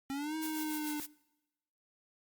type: linear two-way sweep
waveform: square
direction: up then down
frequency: 268.6 to 316.8 to 298.2 Hz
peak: -36 dBFS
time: 0.1-1 s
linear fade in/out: 0 ms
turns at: 0.36 s
type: noise with tremolo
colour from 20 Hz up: blue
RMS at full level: -41 dBFS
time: 0.41-1.07 s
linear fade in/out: 20 ms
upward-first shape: sine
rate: 6.8 Hz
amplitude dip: 60%
effects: noise-tail reverb RT60 1.0 s tail -23 dB re dry + Opus 48 kbps